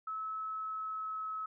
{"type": "tone with pitch glide", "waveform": "sine", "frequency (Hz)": [1297, 1288.8], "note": ["E6", "E6"], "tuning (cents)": [-28, -39], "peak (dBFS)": -36, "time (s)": [0.07, 1.46], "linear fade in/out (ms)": 5, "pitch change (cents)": -11, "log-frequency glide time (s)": [0.36, 1.3], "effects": []}